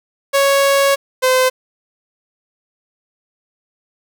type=tone pair in turn; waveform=sawtooth; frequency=554.4 / 514.3 Hz; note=C#5 / C5; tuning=0 / -30 cents; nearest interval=minor second; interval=130 cents; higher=first; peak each=-7 dBFS; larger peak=neither; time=0.33-0.96 / 1.22-1.5 s; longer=first; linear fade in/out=20 ms; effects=7-bit